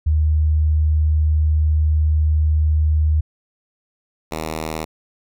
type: tone pair in turn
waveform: sine / 5% pulse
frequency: 77 / 79.07 Hz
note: D#2 / D#2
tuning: -17 / +28 cents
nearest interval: unison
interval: 45 cents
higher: second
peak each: -13 dBFS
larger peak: neither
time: 0.06-3.21 / 4.31-4.85 s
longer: first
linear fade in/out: 10 ms
effects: none